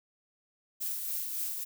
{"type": "noise with tremolo", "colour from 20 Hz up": "violet", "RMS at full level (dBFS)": -33, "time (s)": [0.8, 1.65], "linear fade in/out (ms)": 20, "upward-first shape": "triangle", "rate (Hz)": 3.6, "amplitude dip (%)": 45, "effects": []}